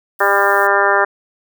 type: noise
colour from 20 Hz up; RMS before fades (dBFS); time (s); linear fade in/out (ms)
violet; -34; 0.19-0.67; 2
type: harmonic tone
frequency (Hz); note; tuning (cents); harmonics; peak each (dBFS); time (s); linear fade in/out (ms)
199.6; G3; +32; 2 / 3 / 4 / 5 / 6 / 7 / 8 / 9; -19 / -19 / -19 / -19 / -19 / -19 / -19 / -19; 0.2-1.05; 10
effects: none